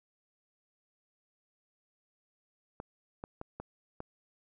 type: clicks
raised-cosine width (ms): 1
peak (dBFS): -26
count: 5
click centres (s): 2.801 / 3.239 / 3.414 / 3.6 / 4.004
effects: none